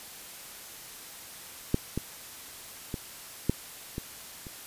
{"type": "clicks", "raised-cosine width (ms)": 3, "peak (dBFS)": [-10, -16, -19, -10, -20, -29], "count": 6, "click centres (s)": [1.744, 1.976, 2.942, 3.496, 3.981, 4.468], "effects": ["white hiss -45 dBFS RMS until 4.66 s", "resampled to 32000 Hz"]}